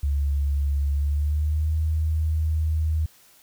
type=tone with pitch glide; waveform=sine; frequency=70.8 to 78.56 Hz; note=C#2 to D#2; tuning=+37 to +17 cents; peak=-20 dBFS; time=0.03-3.06 s; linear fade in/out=5 ms; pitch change=+180 cents; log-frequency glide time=0.92-1.75 s; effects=white hiss -55 dBFS RMS until 3.42 s